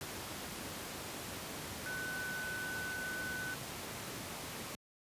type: tone in noise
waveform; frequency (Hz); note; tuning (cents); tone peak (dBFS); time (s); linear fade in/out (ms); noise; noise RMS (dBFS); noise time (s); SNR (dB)
sine; 1503; F#6; +27; -39; 1.86-3.54; 0; pink; -43; 0.01-4.75; +1
effects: high-pass 100 Hz 12 dB/octave + resampled to 32000 Hz